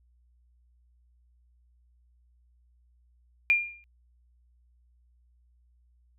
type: tone with exponential decay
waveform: sine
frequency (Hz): 2402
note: D7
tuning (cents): +38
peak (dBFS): -16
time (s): 3.5-3.84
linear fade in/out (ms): 0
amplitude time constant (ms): 72
effects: added 60 Hz sine -61 dBFS peak until 6.18 s